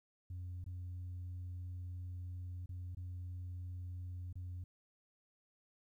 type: tone with dropouts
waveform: sine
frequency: 89.7 Hz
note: F2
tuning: 47 cents sharp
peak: -40 dBFS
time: 0.3-4.64 s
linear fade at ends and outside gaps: 5 ms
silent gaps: 0.642-0.662 / 2.66-2.691 / 2.949-2.97 / 4.328-4.355 s
effects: tanh soft clip ceiling -40 dBFS + 13-bit